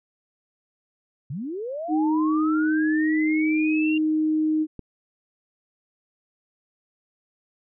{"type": "linear sweep", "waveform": "sine", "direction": "up", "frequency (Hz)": [118.6, 2794], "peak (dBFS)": -28, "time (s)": [1.3, 3.98], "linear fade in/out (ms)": 5}
{"type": "tone", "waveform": "sine", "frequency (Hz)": 310.9, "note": "D#4", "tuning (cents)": -1, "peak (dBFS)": -19, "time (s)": [1.88, 4.67], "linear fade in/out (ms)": 50}
{"type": "click", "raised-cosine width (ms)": 3, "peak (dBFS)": -23, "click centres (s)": 4.793}
{"effects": []}